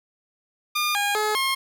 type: tone with pitch steps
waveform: 15% pulse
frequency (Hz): 1209 / 814 / 425.9 / 1072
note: D6 / G#5 / G#4 / C6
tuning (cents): +50 / -35 / +44 / +42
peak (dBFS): -15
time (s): 0.75-1.55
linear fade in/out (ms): 10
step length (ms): 200
effects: 9-bit